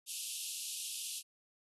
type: band-pass noise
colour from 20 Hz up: white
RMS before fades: -42 dBFS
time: 0.06-1.23 s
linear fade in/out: 50 ms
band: 2600 to 12000 Hz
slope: 96 dB/octave
effects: none